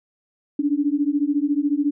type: beating tone pair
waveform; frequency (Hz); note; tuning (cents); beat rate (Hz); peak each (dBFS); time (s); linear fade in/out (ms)
sine; 282.7 / 296.7; C#4 / D4; +34 / +18; 14; -21; 0.59-1.91; 5
effects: none